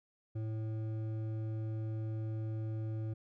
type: tone with hard clipping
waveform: sine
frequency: 110 Hz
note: A2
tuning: in tune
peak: -37 dBFS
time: 0.35-3.14 s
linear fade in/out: 10 ms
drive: 9 dB
effects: none